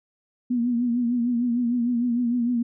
sine tone with vibrato, 240.5 Hz, B3, 46 cents flat, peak -20 dBFS, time 0.5-2.63 s, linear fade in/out 10 ms, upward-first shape triangle, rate 6.6 Hz, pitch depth 73 cents each way, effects none

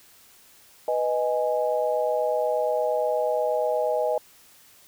sine chord, G# minor, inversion first, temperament equal, 493.9 / 622.3 / 830.6 Hz, B4 / D#5 / G#5, 0 / 0 / 0 cents, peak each -26 / -24 / -29 dBFS, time 0.88-4.18 s, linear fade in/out 2 ms, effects white hiss -54 dBFS RMS until 4.87 s

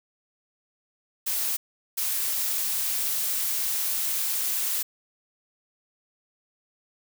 blue noise bursts at uneven times, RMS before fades -27 dBFS, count 2, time 1.26-1.57 / 1.97-4.83 s, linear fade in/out 10 ms, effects none

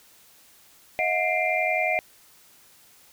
sine tone cluster, 631 / 722 / 2092 / 2384 Hz, D#5 / F#5 / C7 / D7, +24 / -43 / -1 / +25 cents, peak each -27 dBFS, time 0.99-1.99 s, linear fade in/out 0 ms, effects white hiss -55 dBFS RMS until 3.12 s

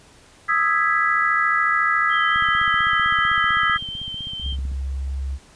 sine chord, E major seventh, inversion third, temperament equal, 1244.5 / 1318.5 / 1661.2 / 1975.5 Hz, D#6 / E6 / G#6 / B6, 0 / 0 / 0 / 0 cents, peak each -22 dBFS, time 0.48-3.78 s, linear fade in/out 20 ms
sine tone with vibrato, 3136 Hz, G7, in tune, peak -28 dBFS, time 2.09-4.57 s, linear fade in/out 50 ms, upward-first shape sine, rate 4.3 Hz, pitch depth 20 cents each way
click train, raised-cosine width 5 ms, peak -25 dBFS, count 38, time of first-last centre 2.36-4.717 s, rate 15.7 Hz
sine tone with pitch glide, 67.2 to 67.75 Hz, C2 to C#2, +47 to -39 cents, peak -23 dBFS, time 4.41-5.39 s, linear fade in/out 50 ms, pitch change +14 cents, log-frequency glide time 4.65-5.25 s
effects pink hiss -50 dBFS RMS until 5.55 s + resampled to 22050 Hz

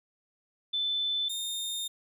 sine / sawtooth tone pair in turn, 3520 / 3652 Hz, A7 / A#7, 0 / -36 cents, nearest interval minor second, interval 64 cents, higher second, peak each -27 / -29 dBFS, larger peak first, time 0.73-1.29 / 1.29-1.88 s, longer second, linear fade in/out 10 ms, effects none

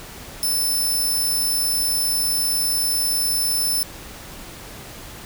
10% pulse tone, 5290 Hz, E8, 5 cents sharp, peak -13 dBFS, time 0.43-3.83 s, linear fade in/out 0 ms, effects pink hiss -38 dBFS RMS until 5.25 s

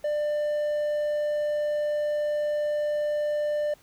triangle tone, 595 Hz, D5, 22 cents sharp, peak -22 dBFS, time 0.04-3.74 s, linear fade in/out 5 ms, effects pink hiss -58 dBFS RMS until 3.82 s

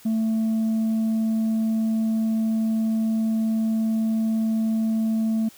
sine tone, 221.8 Hz, A3, 14 cents sharp, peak -17 dBFS, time 0.05-5.49 s, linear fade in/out 10 ms, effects tanh soft clip ceiling -19 dBFS + white hiss -50 dBFS RMS until 5.57 s

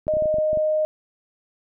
clicks, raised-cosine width 3 ms, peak -22 dBFS, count 9, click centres 0.069 / 0.138 / 0.169 / 0.223 / 0.257 / 0.342 / 0.385 / 0.531 / 0.573 s
sine tone, 618 Hz, D#5, 12 cents flat, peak -18 dBFS, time 0.08-0.85 s, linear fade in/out 0 ms
effects none

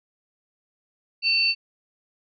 sine tone pair together, 2700 / 4538 Hz, E7 / C#8, +41 / +40 cents, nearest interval major sixth, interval 899 cents, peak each -21 dBFS, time 1.22-1.55 s, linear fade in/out 50 ms, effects none

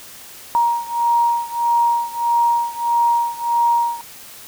sine beating tone pair, 941 / 942.6 Hz, A#5 / A#5, +16 / +19 cents, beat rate 1.6 Hz, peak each -17 / -19 dBFS, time 0.55-4.01 s, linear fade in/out 0 ms, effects white hiss -39 dBFS RMS until 4.47 s

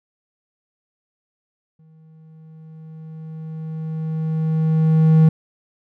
triangle tone with exponential growth, 158.8 Hz, D#3, 36 cents sharp, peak -6 dBFS, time 1.79-5.29 s, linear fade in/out 5 ms, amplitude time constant 760 ms, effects none

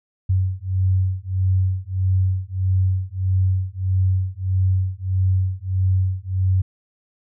sine beating tone pair, 93 / 94.6 Hz, F#2 / F#2, +9 / +39 cents, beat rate 1.6 Hz, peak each -20 dBFS, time 0.29-6.62 s, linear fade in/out 10 ms, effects none

